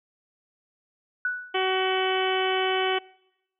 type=tone with exponential decay; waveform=sine; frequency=1480 Hz; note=F#6; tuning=in tune; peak=-21 dBFS; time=1.25-1.66 s; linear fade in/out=2 ms; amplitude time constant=88 ms
type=harmonic tone; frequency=376.4 Hz; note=F#4; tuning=30 cents sharp; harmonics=1 / 2 / 3 / 4 / 5 / 6 / 7 / 8 / 9; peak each=-26 / -28 / -33 / -33 / -36 / -33 / -39 / -30 / -43 dBFS; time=1.54-2.99 s; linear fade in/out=10 ms
effects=noise-tail reverb RT60 0.9 s tail -24 dB re dry